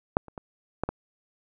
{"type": "clicks", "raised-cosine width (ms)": 1, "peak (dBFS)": [-6, -30, -23, -12, -14], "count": 5, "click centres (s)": [0.169, 0.283, 0.378, 0.836, 0.89], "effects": []}